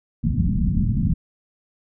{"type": "low-pass noise", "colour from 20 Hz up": "white", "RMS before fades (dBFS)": -20, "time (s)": [0.23, 1.14], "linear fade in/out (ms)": 10, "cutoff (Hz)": 220, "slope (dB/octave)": 48, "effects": []}